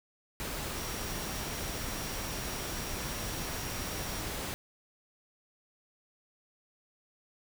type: tone in noise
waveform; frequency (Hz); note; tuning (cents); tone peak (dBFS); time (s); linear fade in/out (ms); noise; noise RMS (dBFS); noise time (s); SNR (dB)
sine; 5640; F8; +16; -47; 0.76-4.21; 0; pink; -37; 0.4-4.54; -13
effects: none